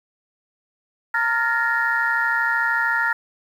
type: tone cluster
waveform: sine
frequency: 917 / 1399 / 1720 / 1853 Hz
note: A#5 / F6 / A6 / A#6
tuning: -29 / +3 / -40 / -11 cents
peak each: -25 / -21 / -25 / -23 dBFS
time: 1.14-3.13 s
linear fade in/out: 5 ms
effects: tanh soft clip ceiling -8 dBFS + 8-bit